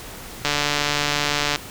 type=click train; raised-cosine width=0.2 ms; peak=-3 dBFS; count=163; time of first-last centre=0.45-1.56 s; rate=146 Hz; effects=pink hiss -37 dBFS RMS until 1.7 s